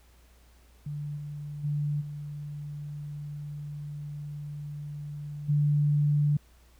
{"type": "tone with level steps", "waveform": "sine", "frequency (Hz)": 146.83, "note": "D3", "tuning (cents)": 0, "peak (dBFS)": [-32, -35, -26, -35, -21], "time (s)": [0.86, 6.37], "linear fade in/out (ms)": 5, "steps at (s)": [1.16, 1.63, 2, 5.48], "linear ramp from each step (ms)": 20, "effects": ["added 60 Hz sine -56 dBFS peak until 6.79 s", "pink hiss -63 dBFS RMS until 6.79 s"]}